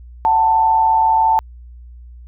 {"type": "tone pair together", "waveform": "sine", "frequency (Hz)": [746, 887.1], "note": ["F#5", "A5"], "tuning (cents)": [14, 14], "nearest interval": "minor third", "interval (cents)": 300, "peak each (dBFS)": [-20, -11], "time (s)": [0.25, 1.39], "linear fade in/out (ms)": 0, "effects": ["added 60 Hz sine -35 dBFS peak until 2.27 s"]}